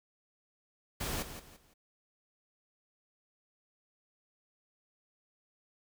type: noise with echo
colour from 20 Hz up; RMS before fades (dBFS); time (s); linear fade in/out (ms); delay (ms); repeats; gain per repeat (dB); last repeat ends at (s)
pink; -36; 1-1.23; 10; 170; 3; -10; 1.74
effects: none